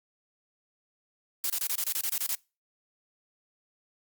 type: noise bursts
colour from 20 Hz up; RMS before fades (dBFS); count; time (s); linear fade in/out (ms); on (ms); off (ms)
blue; -29; 11; 1.44-2.35; 2; 60; 25
effects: noise-tail reverb RT60 0.3 s tail -25 dB re dry + Opus 48 kbps